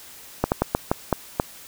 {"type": "slowing click train", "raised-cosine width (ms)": 1, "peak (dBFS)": -4, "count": 7, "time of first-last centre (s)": [0.44, 1.399], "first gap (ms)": 79, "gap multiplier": 1.28, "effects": ["white hiss -44 dBFS RMS until 1.67 s"]}